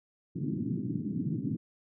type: band-pass noise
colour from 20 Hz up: pink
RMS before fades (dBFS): -33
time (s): 0.35-1.57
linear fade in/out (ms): 10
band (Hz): 120 to 320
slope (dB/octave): 48
effects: none